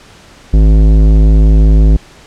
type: tone with tanh clipping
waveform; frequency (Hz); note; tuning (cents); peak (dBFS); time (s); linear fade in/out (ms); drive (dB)
sine; 52.8; G#1; +29; -5; 0.53-1.97; 10; 15
effects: pink hiss -39 dBFS RMS until 2.26 s + low-pass 7000 Hz 12 dB/octave

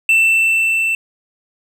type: tone with level ramp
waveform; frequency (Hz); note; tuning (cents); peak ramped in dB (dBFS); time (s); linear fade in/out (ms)
triangle; 2671; E7; +22; -7 to -13; 0.09-0.95; 2
effects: none

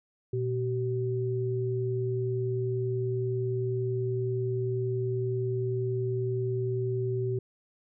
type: tone pair together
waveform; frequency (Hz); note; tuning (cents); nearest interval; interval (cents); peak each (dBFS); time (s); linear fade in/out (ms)
sine; 119.97 / 381.9; B2 / G4; -50 / -45; octave + minor sixth; 2005; -29 / -30; 0.33-7.39; 5
effects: none

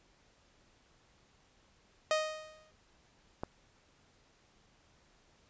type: tone with exponential decay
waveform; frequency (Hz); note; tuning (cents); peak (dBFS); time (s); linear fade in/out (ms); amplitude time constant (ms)
sawtooth; 622.3; D#5; 0; -22; 2.11-2.71; 1; 130
type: click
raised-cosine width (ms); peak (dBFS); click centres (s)
1; -22; 3.435
effects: pink hiss -67 dBFS RMS until 5.49 s + resampled to 16000 Hz

